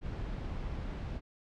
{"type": "noise", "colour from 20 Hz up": "brown", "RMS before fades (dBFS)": -38, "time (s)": [0.01, 1.21], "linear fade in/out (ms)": 50, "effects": ["low-pass 4000 Hz 12 dB/octave"]}